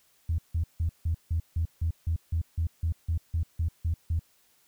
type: tone bursts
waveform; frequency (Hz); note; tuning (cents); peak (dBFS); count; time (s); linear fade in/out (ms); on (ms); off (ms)
sine; 82.3; E2; -2; -23; 16; 0.29-4.194; 5; 94; 160
effects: tanh soft clip ceiling -19 dBFS + white hiss -65 dBFS RMS until 4.67 s